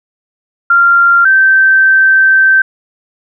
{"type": "tone pair in turn", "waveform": "sine", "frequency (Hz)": [1387, 1553.4], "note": ["F6", "G6"], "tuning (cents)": [-12, -16], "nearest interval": "major second", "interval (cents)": 196, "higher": "second", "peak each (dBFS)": -4, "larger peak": "neither", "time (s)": [[0.7, 1.25], [1.25, 2.62]], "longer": "second", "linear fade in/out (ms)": 5, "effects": []}